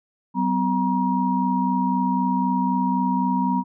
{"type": "tone cluster", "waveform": "sine", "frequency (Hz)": [189.6, 253.5, 951], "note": ["F#3", "B3", "A#5"], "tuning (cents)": [43, 45, 34], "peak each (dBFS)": -23, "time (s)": [0.34, 3.64], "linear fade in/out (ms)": 50, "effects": []}